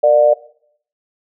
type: tone with amplitude modulation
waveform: sine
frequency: 595 Hz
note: D5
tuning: 22 cents sharp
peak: -4 dBFS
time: 0.03-0.34 s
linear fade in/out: 10 ms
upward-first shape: sine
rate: 131 Hz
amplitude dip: 75%
effects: noise-tail reverb RT60 0.6 s tail -17 dB re dry